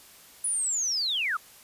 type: linear sweep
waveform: sine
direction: down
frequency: 10100 to 1176 Hz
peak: -25 dBFS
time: 0.44-1.37 s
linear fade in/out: 5 ms
effects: white hiss -52 dBFS RMS until 1.63 s + resampled to 32000 Hz